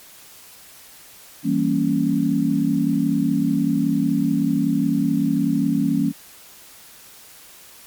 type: chord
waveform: sine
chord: E diminished seventh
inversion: none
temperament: equal with one note detuned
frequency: 164.81 / 196 / 232.1 / 277.2 Hz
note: E3 / G3 / Bb3 / Db4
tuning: 0 / 0 / -7 / 0 cents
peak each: -24 / -24 / -22 / -20 dBFS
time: 1.43-6.13 s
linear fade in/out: 50 ms
effects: white hiss -45 dBFS RMS until 7.86 s + MP3 96 kbps